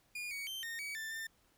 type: tone with pitch steps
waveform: 40% pulse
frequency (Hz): 2430 / 2245 / 3116 / 1839 / 2269 / 1774 / 1796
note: D#7 / C#7 / G7 / A#6 / C#7 / A6 / A6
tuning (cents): -42 / +21 / -11 / -24 / +40 / +14 / +35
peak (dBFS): -39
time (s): 0.15-1.27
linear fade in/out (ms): 5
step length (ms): 160
effects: pink hiss -71 dBFS RMS until 1.57 s